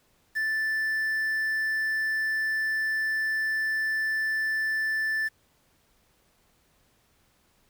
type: tone with quantisation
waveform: triangle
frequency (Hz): 1760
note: A6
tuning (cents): 0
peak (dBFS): -23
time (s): 0.35-5.29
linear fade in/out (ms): 20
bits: 8
effects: pink hiss -66 dBFS RMS until 7.69 s